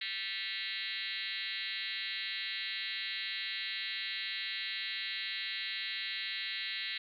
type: tone with frequency modulation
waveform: sine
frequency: 2981 Hz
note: F#7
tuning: 12 cents sharp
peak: -35 dBFS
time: 0.01-6.98 s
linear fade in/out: 5 ms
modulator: 204 Hz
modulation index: 5.9
effects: 12-bit